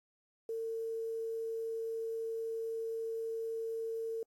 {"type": "tone with quantisation", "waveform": "sine", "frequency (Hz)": 451.9, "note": "A4", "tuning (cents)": 46, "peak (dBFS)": -35, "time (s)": [0.49, 4.23], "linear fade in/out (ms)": 2, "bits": 10, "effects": ["AAC 64 kbps"]}